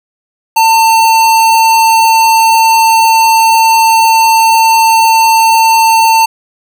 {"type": "tone", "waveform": "square", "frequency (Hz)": 899, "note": "A5", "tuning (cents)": 37, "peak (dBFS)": -5, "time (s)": [0.56, 6.26], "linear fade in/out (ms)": 10, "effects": []}